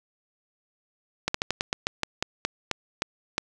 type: slowing click train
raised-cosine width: 0.2 ms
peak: -7 dBFS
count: 13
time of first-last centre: 1.28-3.381 s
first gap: 64 ms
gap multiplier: 1.17
effects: none